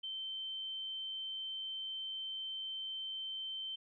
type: tone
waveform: sine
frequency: 3102 Hz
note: G7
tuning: 19 cents flat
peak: -39 dBFS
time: 0.03-3.76 s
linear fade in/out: 10 ms
effects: none